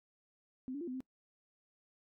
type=tone with pitch steps; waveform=sine; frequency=257.7 / 285.8 / 345 / 253.6 / 259.9 Hz; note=C4 / D4 / F4 / B3 / C4; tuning=-26 / -47 / -21 / +46 / -11 cents; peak=-38 dBFS; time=0.68-1.005 s; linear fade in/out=0 ms; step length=65 ms; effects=noise-tail reverb RT60 0.1 s tail -23 dB re dry